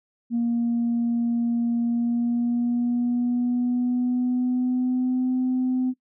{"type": "tone with pitch glide", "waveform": "sine", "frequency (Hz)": [235.3, 255.1], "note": ["A#3", "C4"], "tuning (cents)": [16, -44], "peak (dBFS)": -19, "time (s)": [0.3, 5.94], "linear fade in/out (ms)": 50, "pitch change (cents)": 140, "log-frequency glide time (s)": [1.83, 5.32], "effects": ["noise-tail reverb RT60 0.1 s tail -19 dB re dry", "tanh soft clip ceiling -17 dBFS"]}